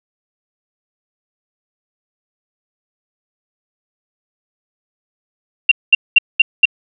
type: tone bursts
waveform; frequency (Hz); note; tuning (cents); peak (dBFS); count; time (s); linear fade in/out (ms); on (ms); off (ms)
sine; 2759; F7; -22; -3; 5; 5.69-6.655; 5; 25; 210
effects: none